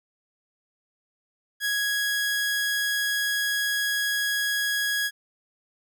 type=tone; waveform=sawtooth; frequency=1661.2 Hz; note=G#6; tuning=in tune; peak=-20 dBFS; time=1.6-5.11 s; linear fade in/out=50 ms; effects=none